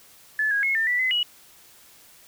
sine tone with pitch steps, 1729 / 1645 / 2171 / 1797 / 1964 / 2034 / 2916 Hz, A6 / G#6 / C#7 / A6 / B6 / C7 / F#7, -31 / -17 / -37 / +36 / -10 / -50 / -26 cents, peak -20 dBFS, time 0.39-1.23 s, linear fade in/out 2 ms, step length 120 ms, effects white hiss -52 dBFS RMS until 2.27 s

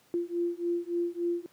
sine beating tone pair, 343.7 / 347.2 Hz, F4 / F4, -28 / -10 cents, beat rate 3.5 Hz, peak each -31 dBFS, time 0.14-1.46 s, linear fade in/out 0 ms, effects pink hiss -63 dBFS RMS until 1.52 s + high-pass 150 Hz 12 dB/octave

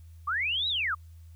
sine linear two-way sweep, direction up then down, 1100 to 3951 to 1100 Hz, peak -26 dBFS, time 0.27-0.95 s, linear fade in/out 10 ms, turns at 0.68 s, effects added 82 Hz sine -46 dBFS peak until 1.35 s + white hiss -68 dBFS RMS until 1.35 s

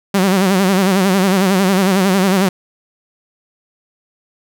sawtooth tone with vibrato, 190.8 Hz, G3, 47 cents flat, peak -7 dBFS, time 0.14-2.49 s, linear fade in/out 5 ms, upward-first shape sine, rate 11 Hz, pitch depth 92 cents each way, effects none

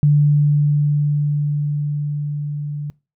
sine tone with level ramp, 146.83 Hz, D3, in tune, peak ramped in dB -9 to -23 dBFS, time 0.03-2.9 s, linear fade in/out 0 ms, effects noise-tail reverb RT60 0.3 s tail -24 dB re dry

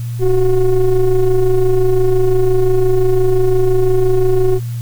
triangle ring-modulated tone, 180.1 Hz, F#3, 46 cents flat, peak -4 dBFS, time 0.19-4.6 s, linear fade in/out 50 ms, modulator 193 Hz, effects added 118 Hz sine -19 dBFS peak until 4.81 s + white hiss -41 dBFS RMS until 4.81 s

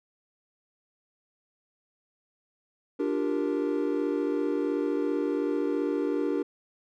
triangle chord, G minor seventh, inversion second, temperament equal, 293.7 / 349.2 / 392 / 466.2 Hz, D4 / F4 / G4 / Bb4, 0 / 0 / 0 / 0 cents, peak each -27 / -31 / -29 / -30 dBFS, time 2.99-6.43 s, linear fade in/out 10 ms, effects none

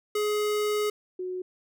square / sine tone pair in turn, 420 / 366.8 Hz, G#4 / F#4, +19 / -15 cents, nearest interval major second, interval 234 cents, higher first, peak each -25 / -30 dBFS, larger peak first, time 0.15-0.9 / 1.19-1.42 s, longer first, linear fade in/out 5 ms, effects none

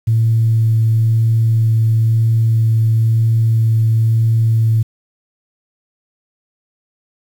sine tone with vibrato, 112.6 Hz, A2, 40 cents sharp, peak -9 dBFS, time 0.07-4.83 s, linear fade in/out 10 ms, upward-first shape sine, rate 1 Hz, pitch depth 10 cents each way, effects tanh soft clip ceiling -5 dBFS + 7-bit

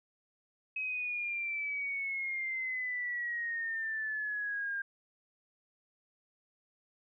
sine exponential sweep, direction down, 2551 to 1600 Hz, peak -33 dBFS, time 0.76-4.82 s, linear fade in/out 5 ms, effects none

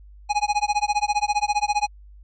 square tone with tremolo, 830.6 Hz, G#5, in tune, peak -17 dBFS, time 0.29-1.88 s, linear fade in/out 20 ms, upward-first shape sine, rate 15 Hz, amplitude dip 100%, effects added 50 Hz sine -43 dBFS peak until 2.23 s + resampled to 16000 Hz

